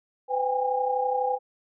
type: tone cluster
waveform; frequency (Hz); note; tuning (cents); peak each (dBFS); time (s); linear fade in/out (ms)
sine; 505 / 784 / 816; B4 / G5 / G#5; +39 / 0 / -31; -27 / -30 / -26; 0.28-1.39; 50
effects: none